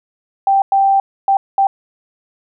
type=tone bursts at uneven times; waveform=sine; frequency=784 Hz; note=G5; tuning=in tune; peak=-9 dBFS; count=4; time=0.47-0.62 / 0.72-1 / 1.28-1.37 / 1.58-1.67 s; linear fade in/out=2 ms; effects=none